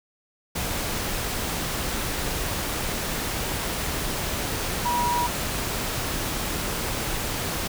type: tone in noise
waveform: sine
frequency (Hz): 965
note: B5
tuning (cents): -40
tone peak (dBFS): -22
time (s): 4.85-5.27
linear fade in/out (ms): 10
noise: pink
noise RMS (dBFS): -28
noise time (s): 0.55-7.68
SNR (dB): +3
effects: none